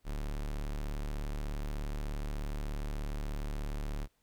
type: tone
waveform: 45% pulse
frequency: 36.71 Hz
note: D1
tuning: in tune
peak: -34 dBFS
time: 0.04-4.08 s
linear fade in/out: 50 ms
effects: pink hiss -75 dBFS RMS until 4.22 s